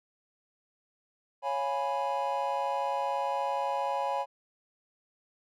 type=chord; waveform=triangle; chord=C# dominant seventh; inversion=none; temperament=equal; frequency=554.4 / 698.5 / 830.6 / 987.8 Hz; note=C#5 / E#5 / G#5 / B5; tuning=0 / 0 / 0 / 0 cents; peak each=-32 / -36 / -30 / -32 dBFS; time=1.42-4.26 s; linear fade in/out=50 ms; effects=none